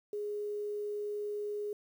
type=tone; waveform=sine; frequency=415.3 Hz; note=G#4; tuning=in tune; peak=-34 dBFS; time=0.13-1.73 s; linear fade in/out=2 ms; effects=10-bit